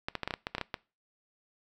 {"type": "clicks", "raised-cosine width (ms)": 0.3, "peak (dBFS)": -16, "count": 11, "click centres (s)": [0.085, 0.153, 0.233, 0.276, 0.308, 0.339, 0.469, 0.55, 0.582, 0.613, 0.742], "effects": ["noise-tail reverb RT60 0.3 s tail -22 dB re dry"]}